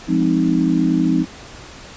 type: chord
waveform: sine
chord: F minor seventh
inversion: none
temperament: equal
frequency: 174.61 / 207.7 / 261.6 / 311.1 Hz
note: F3 / Ab3 / C4 / Eb4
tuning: 0 / 0 / 0 / 0 cents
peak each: -19 / -23 / -18 / -18 dBFS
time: 0.07-1.26 s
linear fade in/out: 50 ms
effects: pink hiss -38 dBFS RMS until 1.96 s + resampled to 16000 Hz